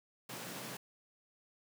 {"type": "high-pass noise", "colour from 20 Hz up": "pink", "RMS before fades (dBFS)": -45, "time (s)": [0.29, 0.77], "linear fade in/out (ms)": 5, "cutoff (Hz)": 120, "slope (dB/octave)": 96, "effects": []}